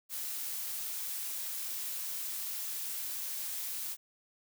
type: noise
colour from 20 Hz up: blue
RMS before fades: -38 dBFS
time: 0.09-3.97 s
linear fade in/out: 50 ms
effects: none